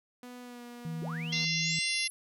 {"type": "tone with pitch glide", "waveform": "sawtooth", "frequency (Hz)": [246.9, 240.6], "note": ["B3", "B3"], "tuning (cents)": [0, -45], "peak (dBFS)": -40, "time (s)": [0.23, 1.45], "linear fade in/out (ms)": 2, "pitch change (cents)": -45, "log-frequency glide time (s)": [0.41, 0.63]}
{"type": "tone with vibrato", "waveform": "sine", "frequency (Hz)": 162.8, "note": "E3", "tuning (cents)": -21, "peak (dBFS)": -34, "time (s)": [0.85, 1.79], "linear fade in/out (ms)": 2, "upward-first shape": "triangle", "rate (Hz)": 6.3, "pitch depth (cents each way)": 8}
{"type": "linear sweep", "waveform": "sine", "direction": "up", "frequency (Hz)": [276.3, 11080], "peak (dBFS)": -39, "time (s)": [1.02, 2.1], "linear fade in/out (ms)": 0}
{"type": "harmonic tone", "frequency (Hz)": 690, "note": "F5", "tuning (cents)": -21, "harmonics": [3, 4, 5, 6, 7, 8, 9], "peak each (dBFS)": [-34, -35, -38, -37, -39, -36, -42], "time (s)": [1.32, 2.08], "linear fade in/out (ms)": 10}
{"effects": []}